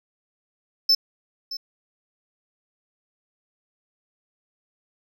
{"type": "tone with echo", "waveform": "triangle", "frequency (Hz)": 5274, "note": "E8", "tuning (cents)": 0, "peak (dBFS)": -13, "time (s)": [0.89, 0.95], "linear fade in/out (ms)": 5, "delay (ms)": 620, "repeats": 1, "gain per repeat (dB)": -15, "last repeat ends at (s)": 1.57, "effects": []}